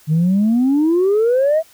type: exponential sweep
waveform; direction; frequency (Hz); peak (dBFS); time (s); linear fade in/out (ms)
sine; up; 149.7 to 659.3; -10; 0.07-1.63; 50
effects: tanh soft clip ceiling -9 dBFS + white hiss -49 dBFS RMS until 1.73 s